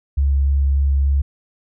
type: tone with vibrato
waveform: sine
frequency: 69.3 Hz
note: C#2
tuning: in tune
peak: -13 dBFS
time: 0.17-1.22 s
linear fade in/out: 10 ms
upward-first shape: square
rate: 3.4 Hz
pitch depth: 8 cents each way
effects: none